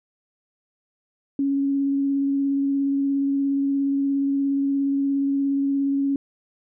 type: tone with vibrato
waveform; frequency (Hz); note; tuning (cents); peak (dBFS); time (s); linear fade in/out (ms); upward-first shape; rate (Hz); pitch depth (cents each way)
sine; 277.2; C#4; 0; -19; 1.39-6.16; 2; square; 17; 9
effects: none